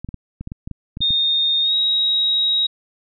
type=clicks; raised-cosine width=5 ms; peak=-17 dBFS; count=11; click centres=0.046 / 0.089 / 0.143 / 0.41 / 0.474 / 0.519 / 0.675 / 0.713 / 0.971 / 1.007 / 1.106 s
type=tone with pitch glide; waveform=sine; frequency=3673 to 3807 Hz; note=A#7 to A#7; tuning=-26 to +36 cents; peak=-15 dBFS; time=1.01-2.67 s; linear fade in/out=10 ms; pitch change=+62 cents; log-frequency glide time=1.62-1.74 s
effects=none